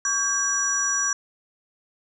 sine tone cluster, 1126 / 1596 / 5850 / 7230 Hz, C#6 / G6 / F#8 / A8, +27 / +31 / -21 / +46 cents, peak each -31 / -27 / -23 / -30 dBFS, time 0.05-1.13 s, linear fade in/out 2 ms, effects none

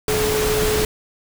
sine tone in noise, 428.2 Hz, A4, 47 cents flat, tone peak -19 dBFS, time 0.08-0.85 s, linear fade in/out 2 ms, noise pink, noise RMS -22 dBFS, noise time 0.08-0.85 s, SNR 0 dB, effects none

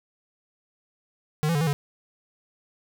square tone with pitch steps, 152.4 / 168.1 / 145.3 / 164 / 143.6 Hz, D#3 / E3 / D3 / E3 / D3, -36 / +34 / -18 / -9 / -39 cents, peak -22 dBFS, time 1.43-1.73 s, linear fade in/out 0 ms, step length 60 ms, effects 10-bit

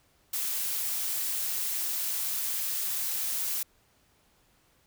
blue noise, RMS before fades -31 dBFS, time 0.33-3.63 s, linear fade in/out 5 ms, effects pink hiss -66 dBFS RMS until 4.86 s

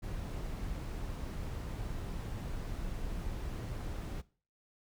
brown noise, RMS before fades -39 dBFS, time 0.02-4.22 s, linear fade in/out 20 ms, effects noise-tail reverb RT60 0.4 s tail -20 dB re dry

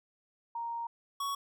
sine / square tone pair in turn, 932.3 / 1117 Hz, A#5 / C#6, 0 / +13 cents, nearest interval minor third, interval 313 cents, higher second, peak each -34 / -33 dBFS, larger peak second, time 0.55-0.87 / 1.2-1.35 s, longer first, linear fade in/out 5 ms, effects none

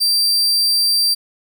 40% pulse tone, 4699 Hz, D8, in tune, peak -12 dBFS, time 0-1.15 s, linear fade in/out 20 ms, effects none

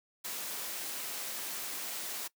white high-pass noise, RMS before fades -39 dBFS, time 0.24-2.28 s, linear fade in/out 10 ms, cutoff 220 Hz, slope 12 dB/octave, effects noise-tail reverb RT60 0.1 s tail -21 dB re dry

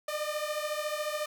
sawtooth beating tone pair, 597 / 611 Hz, D5 / D#5, +28 / -32 cents, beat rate 14 Hz, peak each -30 / -31 dBFS, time 0.08-1.26 s, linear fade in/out 5 ms, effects none

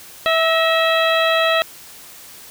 harmonic tone with a mistuned harmonic, 653 Hz, E5, 17 cents flat, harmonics 1 / 2 / 3 / 4 / 5 / 6, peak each -17 / -20 / -22 / -23 / -24 / -25 dBFS, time 0.26-1.62 s, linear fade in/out 0 ms, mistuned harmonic 3, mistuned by -52 cents, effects white hiss -40 dBFS RMS until 2.5 s

